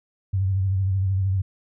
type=tone with vibrato; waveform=sine; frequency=95.8 Hz; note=G2; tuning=39 cents flat; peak=-19 dBFS; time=0.33-1.42 s; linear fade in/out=10 ms; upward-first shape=triangle; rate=13 Hz; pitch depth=64 cents each way; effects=none